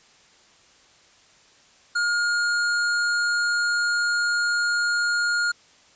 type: tone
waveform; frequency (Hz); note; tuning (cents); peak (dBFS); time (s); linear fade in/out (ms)
square; 1422; F6; +31; -21; 1.95-5.52; 10
effects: white hiss -55 dBFS RMS until 5.95 s + resampled to 16000 Hz